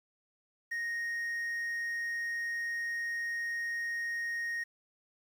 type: tone with quantisation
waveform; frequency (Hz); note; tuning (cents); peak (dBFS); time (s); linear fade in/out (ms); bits
triangle; 1864.7; A#6; 0; -31; 0.71-4.64; 10; 10
effects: none